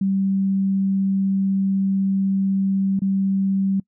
sine tone with dropouts, 194 Hz, G3, 18 cents flat, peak -17 dBFS, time 0.01-3.8 s, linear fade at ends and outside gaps 5 ms, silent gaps 2.993-3.018 s, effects noise-tail reverb RT60 0.1 s tail -25 dB re dry

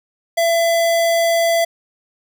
square tone, 671 Hz, E5, 31 cents sharp, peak -14 dBFS, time 0.37-1.65 s, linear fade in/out 10 ms, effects none

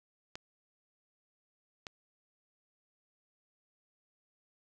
clicks, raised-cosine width 0.2 ms, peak -24 dBFS, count 2, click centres 0.355 / 1.868 s, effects none

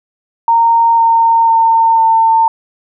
sine tone with pitch steps, 923 / 915.6 / 908.2 / 900.9 Hz, A#5 / A#5 / A#5 / A5, -17 / -31 / -45 / +41 cents, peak -6 dBFS, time 0.48-2.48 s, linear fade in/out 2 ms, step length 500 ms, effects none

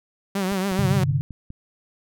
sawtooth tone with vibrato, 192.1 Hz, G3, 35 cents flat, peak -18 dBFS, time 0.35-1.04 s, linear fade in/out 5 ms, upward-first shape triangle, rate 7.1 Hz, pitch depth 97 cents each way
click train, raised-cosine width 5 ms, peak -25 dBFS, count 6, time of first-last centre 0.52-1.504 s, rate 5.08 Hz
sine chord, G suspended fourth, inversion none, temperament just, 98 / 130.67 / 147 Hz, G2 / C3 / D3, 0 / -2 / +2 cents, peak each -27 / -22 / -22 dBFS, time 0.79-1.21 s, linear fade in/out 0 ms
effects none

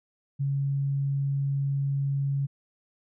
sine tone, 139 Hz, C#3, 5 cents sharp, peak -24 dBFS, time 0.39-2.47 s, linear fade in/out 20 ms, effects none

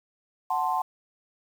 sine chord, F# diminished, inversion none, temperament equal, 740 / 880 / 1046.5 Hz, F#5 / A5 / C6, 0 / 0 / 0 cents, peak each -28 dBFS, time 0.5-0.82 s, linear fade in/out 5 ms, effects 8-bit

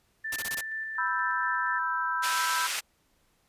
sine tone with tremolo, 1769 Hz, A6, 9 cents sharp, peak -31 dBFS, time 0.24-1.79 s, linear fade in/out 10 ms, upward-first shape square, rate 4.2 Hz, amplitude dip 25%
white noise bursts, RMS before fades -33 dBFS, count 5, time 0.32-0.61 s, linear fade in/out 5 ms, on 42 ms, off 20 ms
sine chord, E minor, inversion second, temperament equal, 987.8 / 1318.5 / 1568 Hz, B5 / E6 / G6, 0 / 0 / 0 cents, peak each -31 dBFS, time 0.98-2.67 s, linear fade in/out 5 ms
pink band-pass noise, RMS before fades -32 dBFS, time 2.22-2.81 s, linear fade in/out 20 ms, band 1600 to 11000 Hz, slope 12 dB/octave
effects pink hiss -69 dBFS RMS until 3.48 s + resampled to 32000 Hz

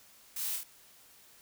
blue noise with echo, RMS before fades -38 dBFS, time 0.36-0.56 s, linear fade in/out 5 ms, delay 25 ms, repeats 3, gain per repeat -2 dB, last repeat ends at 0.635 s, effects white hiss -59 dBFS RMS until 1.41 s

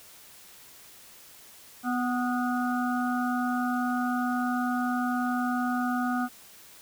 harmonic tone with a mistuned harmonic, 247.8 Hz, B3, 6 cents sharp, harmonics 1 / 3 / 5 / 6, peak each -27 / -32 / -34 / -35 dBFS, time 1.83-6.29 s, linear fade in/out 50 ms, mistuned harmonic 6, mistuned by -33 cents, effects white hiss -51 dBFS RMS until 6.81 s

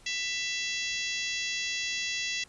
harmonic tone with a mistuned harmonic, 670 Hz, E5, 28 cents sharp, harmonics 3 / 4 / 5 / 6 / 7 / 8 / 9 / 10, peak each -36 / -35 / -37 / -40 / -41 / -42 / -41 / -42 dBFS, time 0.06-2.44 s, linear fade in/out 5 ms, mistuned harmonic 3, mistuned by -23 cents, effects pink hiss -57 dBFS RMS until 2.48 s + resampled to 24000 Hz

